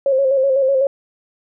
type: tone with vibrato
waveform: sine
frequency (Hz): 538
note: C5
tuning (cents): +48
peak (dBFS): -12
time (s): 0.06-0.87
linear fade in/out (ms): 2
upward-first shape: square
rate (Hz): 8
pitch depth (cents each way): 45
effects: none